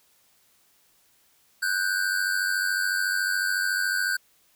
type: tone pair together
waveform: square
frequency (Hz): 1480 / 1573.9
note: F#6 / G6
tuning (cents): 0 / +7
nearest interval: minor second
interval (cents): 107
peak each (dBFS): -27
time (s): 1.62-4.17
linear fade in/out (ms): 10
effects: white hiss -63 dBFS RMS until 4.55 s